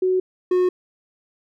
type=tone pair in turn; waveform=sine / triangle; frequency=371.1 / 363.7 Hz; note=F#4 / F#4; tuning=+5 / -30 cents; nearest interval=unison; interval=35 cents; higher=first; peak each=-16 / -13 dBFS; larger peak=second; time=0.02-0.2 / 0.51-0.69 s; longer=neither; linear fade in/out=5 ms; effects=none